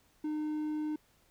triangle tone, 304.9 Hz, D#4, 35 cents flat, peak -30 dBFS, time 0.24-0.96 s, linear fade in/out 5 ms, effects pink hiss -68 dBFS RMS until 1.3 s

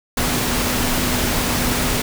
sine tone in noise, 246.9 Hz, B3, in tune, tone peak -25 dBFS, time 0.17-2.02 s, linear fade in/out 5 ms, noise pink, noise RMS -20 dBFS, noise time 0.17-2.02 s, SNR -8 dB, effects none

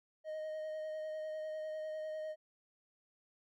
triangle tone with vibrato, 622.3 Hz, D#5, in tune, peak -37 dBFS, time 0.24-2.36 s, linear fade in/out 50 ms, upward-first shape sine, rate 10 Hz, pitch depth 15 cents each way, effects none

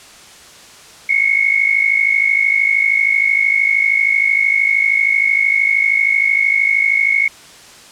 sine tone pair together, 2164 / 2217 Hz, C#7 / C#7, -42 / 0 cents, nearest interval unison, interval 42 cents, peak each -14 dBFS, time 1.09-7.28 s, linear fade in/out 5 ms, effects white hiss -40 dBFS RMS until 7.91 s + low-pass 8000 Hz 12 dB/octave

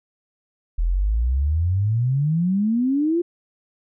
sine exponential sweep, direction up, 39.57 to 354.3 Hz, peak -17 dBFS, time 0.78-3.22 s, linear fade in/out 10 ms, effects none

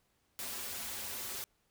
white noise with comb filter, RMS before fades -41 dBFS, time 0.39-1.44 s, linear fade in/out 0 ms, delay 6.5 ms, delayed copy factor -0.7, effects pink hiss -75 dBFS RMS until 1.7 s

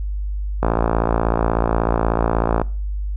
click train, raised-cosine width 1 ms, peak -3 dBFS, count 113, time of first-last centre 0.63-2.616 s, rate 56.4 Hz, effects noise-tail reverb RT60 0.4 s tail -22 dB re dry + added 50 Hz sine -21 dBFS peak until 3.16 s

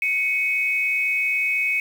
sine tone pair together, 2217 / 2529 Hz, C#7 / D#7, 0 / +28 cents, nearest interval major second, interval 228 cents, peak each -22 dBFS, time 0.02-1.8 s, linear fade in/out 2 ms, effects 7-bit

